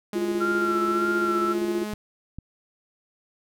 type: tone with pitch glide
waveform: sawtooth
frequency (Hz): 207.7 to 211.2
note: G#3 to G#3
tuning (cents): 0 to +29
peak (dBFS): -26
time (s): 0.13-1.94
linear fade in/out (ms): 2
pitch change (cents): +29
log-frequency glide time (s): 0.57-0.68
type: tone with tremolo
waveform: sine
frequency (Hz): 347.7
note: F4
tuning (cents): -8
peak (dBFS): -22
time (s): 0.15-1.84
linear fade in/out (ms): 10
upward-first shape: square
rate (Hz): 15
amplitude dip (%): 45
type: tone with vibrato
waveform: sine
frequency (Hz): 1361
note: F6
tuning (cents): -45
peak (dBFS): -24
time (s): 0.4-1.54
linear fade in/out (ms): 20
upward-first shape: sine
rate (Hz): 1.7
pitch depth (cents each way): 44
type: clicks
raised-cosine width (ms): 5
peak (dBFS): -24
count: 2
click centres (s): 1.935 / 2.386
effects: none